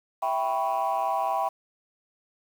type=chord; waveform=sine; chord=C# half-diminished seventh; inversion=first; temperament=equal; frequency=659.3 / 784 / 987.8 / 1108.7 Hz; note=E5 / G5 / B5 / C#6; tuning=0 / 0 / 0 / 0 cents; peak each=-29 / -26 / -28 / -32 dBFS; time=0.22-1.49 s; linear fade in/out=10 ms; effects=tanh soft clip ceiling -18 dBFS + 8-bit